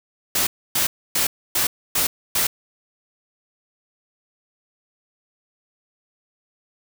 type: noise bursts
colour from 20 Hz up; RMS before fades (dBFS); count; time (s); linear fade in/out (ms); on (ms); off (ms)
white; -20; 6; 0.35-2.47; 5; 120; 280
effects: none